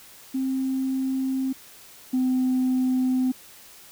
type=tone pair in turn; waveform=sine; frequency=264 / 256.3 Hz; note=C4 / C4; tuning=+16 / -36 cents; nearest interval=minor second; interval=52 cents; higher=first; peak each=-22 / -18 dBFS; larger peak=second; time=0.34-1.53 / 2.13-3.32 s; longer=neither; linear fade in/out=10 ms; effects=tanh soft clip ceiling -17 dBFS + white hiss -48 dBFS RMS until 3.91 s